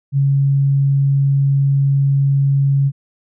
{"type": "tone", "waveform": "sine", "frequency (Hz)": 138.59, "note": "C#3", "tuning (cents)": 0, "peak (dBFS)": -11, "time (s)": [0.12, 2.92], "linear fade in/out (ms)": 50, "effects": []}